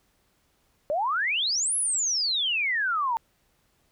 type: exponential two-way sweep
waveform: sine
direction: up then down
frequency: 564 to 11050 to 885 Hz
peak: -23 dBFS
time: 0.9-3.17 s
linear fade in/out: 0 ms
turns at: 1.76 s
effects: pink hiss -68 dBFS RMS until 3.91 s